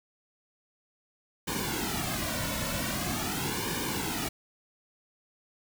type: noise with flanger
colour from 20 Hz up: pink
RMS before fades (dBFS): -32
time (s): 1.47-4.29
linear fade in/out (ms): 10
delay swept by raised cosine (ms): 1.5 to 2.5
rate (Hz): 0.44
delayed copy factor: -0.8
effects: none